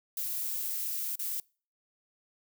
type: noise with dropouts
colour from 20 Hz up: violet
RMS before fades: -34 dBFS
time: 0.17-1.4 s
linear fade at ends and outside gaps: 2 ms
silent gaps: 1.156-1.193 s
effects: noise-tail reverb RT60 0.4 s tail -26 dB re dry